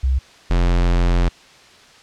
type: tone pair in turn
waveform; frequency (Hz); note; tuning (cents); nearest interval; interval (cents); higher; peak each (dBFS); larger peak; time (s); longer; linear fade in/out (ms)
sine / square; 65.41 / 43.66; C2 / F1; 0 / 0; perfect fifth; 700; first; -14; neither; 0.03-0.19 / 0.5-1.29; second; 10
effects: white hiss -46 dBFS RMS until 2.02 s + low-pass 5000 Hz 12 dB/octave